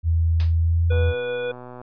sine tone with pitch glide, 82.41 to 84.43 Hz, E2 to E2, 0 to +42 cents, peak -16 dBFS, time 0.03-1.14 s, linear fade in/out 50 ms, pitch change +42 cents, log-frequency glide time 0.58-0.87 s
white noise with exponential decay, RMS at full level -29 dBFS, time 0.4-0.57 s, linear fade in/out 0 ms, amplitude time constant 35 ms
harmonic tone, 489.7 Hz, B4, 15 cents flat, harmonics 1 / 3 / 5 / 7, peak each -24 / -34 / -38 / -41 dBFS, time 0.9-1.52 s, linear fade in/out 10 ms
click train, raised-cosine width 1 ms, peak -25 dBFS, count 112, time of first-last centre 0.92-1.815 s, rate 124 Hz
effects resampled to 11025 Hz

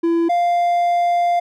triangle tone pair in turn, 335.6 / 697.7 Hz, E4 / F5, +31 / -2 cents, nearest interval octave + minor second, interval 1267 cents, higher second, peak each -12 dBFS, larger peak neither, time 0.03-0.29 / 0.29-1.4 s, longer second, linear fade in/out 10 ms, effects none

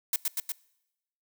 blue noise with echo, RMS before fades -26 dBFS, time 0.13-0.16 s, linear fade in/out 2 ms, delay 120 ms, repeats 3, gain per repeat -2 dB, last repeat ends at 0.52 s, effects noise-tail reverb RT60 0.9 s tail -23 dB re dry

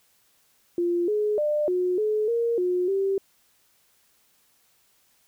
sine tone with pitch steps, 347.3 / 421.2 / 598 / 362.1 / 427.5 / 466.6 / 360.3 / 390.1 Hz, F4 / G#4 / D5 / F#4 / A4 / A#4 / F#4 / G4, -10 / +24 / +31 / -37 / -50 / +2 / -46 / -8 cents, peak -21 dBFS, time 0.78-3.18 s, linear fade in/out 2 ms, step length 300 ms, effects white hiss -64 dBFS RMS until 5.27 s

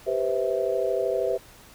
sine chord, C major seventh, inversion second, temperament just, 392.4 / 490.5 / 523.3 / 654.1 Hz, G4 / B4 / C5 / E5, +2 / -12 / 0 / -14 cents, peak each -28 dBFS, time 0.06-1.38 s, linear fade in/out 20 ms, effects pink hiss -50 dBFS RMS until 1.74 s

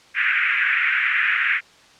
pink band-pass noise, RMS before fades -20 dBFS, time 0.14-1.61 s, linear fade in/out 50 ms, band 1500 to 2500 Hz, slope 48 dB/octave, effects white hiss -50 dBFS RMS until 1.99 s + low-pass 5000 Hz 12 dB/octave

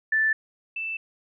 sine tone pair in turn, 1760 / 2650 Hz, A6 / E7, 0 / +9 cents, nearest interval perfect fifth, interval 709 cents, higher second, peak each -19 / -28 dBFS, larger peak first, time 0.12-0.33 / 0.76-0.97 s, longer neither, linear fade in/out 5 ms, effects none

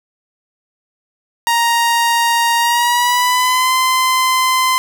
sawtooth tone with pitch glide, 935 to 1031.5 Hz, A#5 to C6, +5 to -25 cents, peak -8 dBFS, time 1.47-4.78 s, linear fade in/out 0 ms, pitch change +170 cents, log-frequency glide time 2.58-3.73 s, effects none

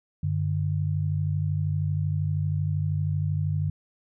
sine tone pair together, 96.41 / 149.2 Hz, G2 / D3, -28 / +28 cents, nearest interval minor sixth, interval 756 cents, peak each -26 dBFS, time 0.23-3.7 s, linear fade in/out 5 ms, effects none

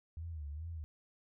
sine tone with vibrato, 77.78 Hz, D#2, in tune, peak -40 dBFS, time 0.17-0.84 s, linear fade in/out 0 ms, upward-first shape sine, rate 2.4 Hz, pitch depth 140 cents each way, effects none

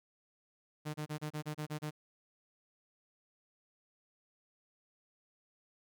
sawtooth tone bursts, 151.7 Hz, D#3, 44 cents flat, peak -33 dBFS, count 9, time 0.85-1.909 s, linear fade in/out 20 ms, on 91 ms, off 30 ms, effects none

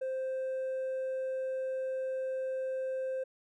triangle tone with hard clipping, 523.3 Hz, C5, in tune, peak -31 dBFS, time 0.01-3.24 s, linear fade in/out 10 ms, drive 1 dB, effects none

